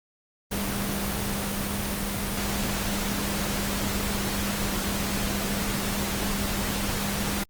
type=tone in noise; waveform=sine; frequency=200 Hz; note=G3; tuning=35 cents sharp; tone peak=-31 dBFS; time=0.51-7.44 s; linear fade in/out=10 ms; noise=pink; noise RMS=-29 dBFS; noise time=0.51-7.44 s; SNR=-5 dB; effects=Opus 24 kbps